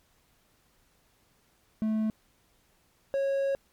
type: tone pair in turn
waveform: triangle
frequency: 217.8 / 548.8 Hz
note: A3 / C#5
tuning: -17 / -17 cents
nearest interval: octave + major third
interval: 1600 cents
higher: second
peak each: -23 dBFS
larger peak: neither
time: 1.82-2.1 / 3.14-3.55 s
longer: second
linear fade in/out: 0 ms
effects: pink hiss -67 dBFS RMS until 3.72 s + MP3 96 kbps